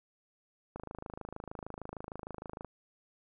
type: click train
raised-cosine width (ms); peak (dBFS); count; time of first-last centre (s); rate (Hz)
1; -27; 51; 0.76-2.647; 26.5
effects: none